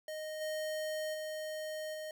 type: tone with level steps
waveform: square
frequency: 620 Hz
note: D#5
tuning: 6 cents flat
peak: -40 / -36 / -39 / -41 dBFS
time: 0.08-2.11 s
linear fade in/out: 2 ms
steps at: 0.4 / 1.13 / 1.93 s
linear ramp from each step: 20 ms
effects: none